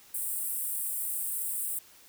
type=high-pass noise; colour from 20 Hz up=pink; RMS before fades=-33 dBFS; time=0.14-1.79 s; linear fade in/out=5 ms; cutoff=8100 Hz; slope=96 dB/octave; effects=white hiss -56 dBFS RMS until 2.08 s